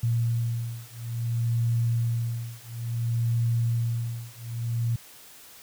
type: beating tone pair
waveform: sine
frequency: 116.54 / 117.12 Hz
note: A#2 / A#2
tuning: 0 / +9 cents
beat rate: 0.58 Hz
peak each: -27 dBFS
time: 0.03-4.96 s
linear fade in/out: 5 ms
effects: white hiss -49 dBFS RMS until 5.62 s